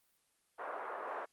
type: band-pass noise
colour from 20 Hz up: white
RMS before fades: -42 dBFS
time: 0.58-1.26 s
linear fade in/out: 20 ms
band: 440 to 1300 Hz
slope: 24 dB/octave
effects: white hiss -75 dBFS RMS until 1.32 s + Opus 32 kbps